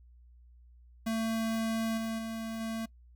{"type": "tone with level steps", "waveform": "square", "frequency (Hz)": 224.5, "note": "A3", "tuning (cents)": 35, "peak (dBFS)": [-30, -33, -36, -34], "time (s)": [1.06, 2.86], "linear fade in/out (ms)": 10, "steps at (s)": [1.97, 2.18, 2.6], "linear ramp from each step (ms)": 10, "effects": ["noise-tail reverb RT60 0.1 s tail -23 dB re dry", "added 60 Hz sine -54 dBFS peak until 3.15 s"]}